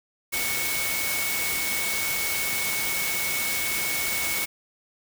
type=tone in noise; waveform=sine; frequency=2217 Hz; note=C#7; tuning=in tune; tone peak=-29 dBFS; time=0.32-4.46 s; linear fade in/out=20 ms; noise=white; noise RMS=-28 dBFS; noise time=0.32-4.46 s; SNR=-4 dB; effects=none